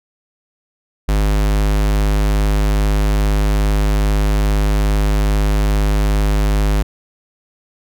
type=tone; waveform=square; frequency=51.2 Hz; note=G#1; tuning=24 cents flat; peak=-13 dBFS; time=1.08-6.83 s; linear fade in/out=10 ms; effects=none